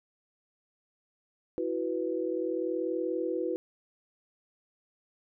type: chord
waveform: sine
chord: E suspended second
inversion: none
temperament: equal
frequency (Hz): 329.6 / 370 / 493.9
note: E4 / F#4 / B4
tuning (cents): 0 / 0 / 0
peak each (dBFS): -33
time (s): 1.58-3.56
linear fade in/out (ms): 0
effects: none